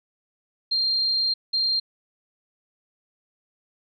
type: tone bursts at uneven times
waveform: sine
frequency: 4189 Hz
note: C8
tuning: 1 cent sharp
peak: -20 dBFS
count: 2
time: 0.71-1.34 / 1.53-1.8 s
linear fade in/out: 10 ms
effects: none

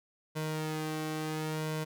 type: tone with flanger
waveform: sawtooth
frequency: 155.8 Hz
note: D#3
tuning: 3 cents sharp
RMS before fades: -35 dBFS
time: 0.35-1.85 s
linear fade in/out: 20 ms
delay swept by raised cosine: 2 to 2.64 ms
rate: 0.71 Hz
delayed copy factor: +0.65
effects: none

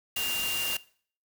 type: tone in noise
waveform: sine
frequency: 2794 Hz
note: F7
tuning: in tune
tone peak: -30 dBFS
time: 0.16-0.77 s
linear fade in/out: 5 ms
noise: white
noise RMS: -33 dBFS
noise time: 0.16-0.77 s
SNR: 0 dB
effects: noise-tail reverb RT60 0.5 s tail -20 dB re dry

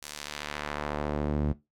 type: tone with band-pass filter sweep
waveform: sawtooth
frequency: 74 Hz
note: D2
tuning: 14 cents sharp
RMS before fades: -32 dBFS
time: 0.02-1.53 s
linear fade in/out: 10 ms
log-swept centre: 8400 to 180 Hz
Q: 0.72
effects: noise-tail reverb RT60 0.2 s tail -17 dB re dry

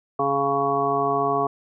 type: harmonic tone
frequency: 139.5 Hz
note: C#3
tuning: 11 cents sharp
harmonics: 1 / 2 / 3 / 5 / 6 / 7 / 8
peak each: -34 / -31 / -25 / -24 / -33 / -32 / -24 dBFS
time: 0.19-1.47 s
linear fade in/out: 5 ms
effects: none

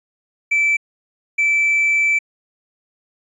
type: tone bursts at uneven times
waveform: triangle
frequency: 2322 Hz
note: D7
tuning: 20 cents flat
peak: -11 dBFS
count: 2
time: 0.51-0.77 / 1.38-2.19 s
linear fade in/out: 10 ms
effects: tanh soft clip ceiling -8 dBFS + resampled to 24000 Hz

